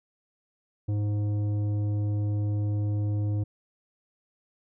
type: tone with tanh clipping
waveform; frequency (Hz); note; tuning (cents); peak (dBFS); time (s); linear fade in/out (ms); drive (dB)
triangle; 103.83; G#2; 0; -26; 0.88-3.44; 10; 14
effects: none